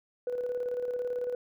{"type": "tone with tremolo", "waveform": "sine", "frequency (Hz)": 492.5, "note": "B4", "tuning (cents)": -5, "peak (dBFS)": -27, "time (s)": [0.27, 1.35], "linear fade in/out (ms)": 2, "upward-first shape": "square", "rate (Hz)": 18, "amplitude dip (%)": 45, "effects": ["tanh soft clip ceiling -25 dBFS"]}